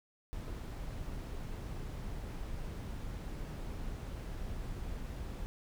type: noise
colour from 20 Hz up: brown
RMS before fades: -41 dBFS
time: 0.33-5.46 s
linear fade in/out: 0 ms
effects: none